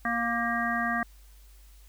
harmonic tone with a mistuned harmonic, 235 Hz, A#3, 14 cents sharp, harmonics 1 / 3 / 5 / 7 / 8, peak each -32 / -32 / -32 / -32 / -32 dBFS, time 0.05-1.03 s, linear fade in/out 2 ms, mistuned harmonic 7, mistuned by -37 cents, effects added 50 Hz sine -50 dBFS peak until 1.88 s + white hiss -61 dBFS RMS until 1.88 s

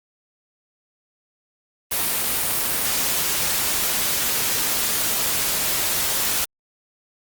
white noise, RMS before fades -22 dBFS, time 1.91-6.45 s, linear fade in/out 10 ms, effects Opus 32 kbps

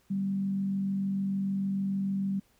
sine tone with frequency modulation, 194.9 Hz, G3, 10 cents flat, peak -27 dBFS, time 0.1-2.4 s, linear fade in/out 10 ms, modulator 46.7 Hz, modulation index 0.28, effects pink hiss -67 dBFS RMS until 2.59 s

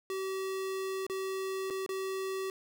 square tone with dropouts, 382.5 Hz, G4, 42 cents flat, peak -34 dBFS, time 0.1-2.5 s, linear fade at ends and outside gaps 1 ms, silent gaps 1.066-1.098 / 1.701-1.706 / 1.863-1.891 s, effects none

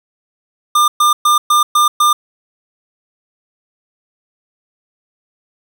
square tone bursts, 1200 Hz, D6, 37 cents sharp, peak -9 dBFS, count 6, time 0.75-2.13 s, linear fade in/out 5 ms, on 130 ms, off 120 ms, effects none

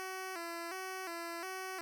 10% pulse tone with vibrato, 356.7 Hz, F4, 37 cents sharp, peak -32 dBFS, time 0-1.81 s, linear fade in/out 0 ms, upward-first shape square, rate 1.4 Hz, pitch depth 93 cents each way, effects none

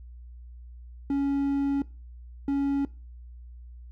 triangle tone pair in turn, 279 / 279 Hz, C#4 / C#4, +11 / +11 cents, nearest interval unison, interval 0 cents, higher neither, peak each -21 dBFS, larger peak neither, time 1.1-1.82 / 2.48-2.85 s, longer first, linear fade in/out 2 ms, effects noise-tail reverb RT60 0.3 s tail -20 dB re dry + added 60 Hz sine -42 dBFS peak until 3.91 s

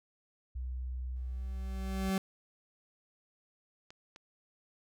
sine tone with pitch glide, 63 to 61.07 Hz, B1 to B1, +35 to -19 cents, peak -35 dBFS, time 0.55-2.1 s, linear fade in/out 10 ms, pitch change -54 cents, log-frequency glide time 1.59-1.8 s
40% pulse tone with exponential growth, 191.5 Hz, G3, 40 cents flat, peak -27 dBFS, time 1.16-2.18 s, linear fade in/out 2 ms, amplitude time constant 220 ms
clicks, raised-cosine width 0.2 ms, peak -33 dBFS, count 2, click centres 3.905 / 4.161 s
effects none

